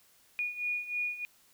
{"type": "beating tone pair", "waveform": "sine", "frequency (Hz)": [2447, 2450.2], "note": ["D#7", "D#7"], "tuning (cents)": [-29, -27], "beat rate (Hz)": 3.2, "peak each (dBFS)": [-37, -33], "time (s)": [0.39, 1.25], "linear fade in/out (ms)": 0, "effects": ["white hiss -64 dBFS RMS until 1.53 s"]}